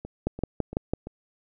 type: two click trains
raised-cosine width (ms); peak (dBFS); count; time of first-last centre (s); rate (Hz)
2; -11 / -23; 5 / 4; 0.27-0.936 / 0.05-1.07; 6.01 / 2.94
effects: none